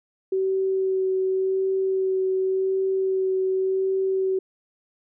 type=tone with vibrato; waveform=sine; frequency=380 Hz; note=F#4; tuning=46 cents sharp; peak=-20 dBFS; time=0.32-4.39 s; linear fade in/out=5 ms; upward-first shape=sine; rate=0.89 Hz; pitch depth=12 cents each way; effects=none